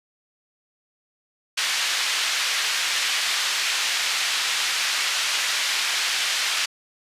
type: band-pass noise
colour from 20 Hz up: pink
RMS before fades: -24 dBFS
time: 1.57-6.66 s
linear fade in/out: 10 ms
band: 2000 to 5700 Hz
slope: 12 dB/octave
effects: resampled to 32000 Hz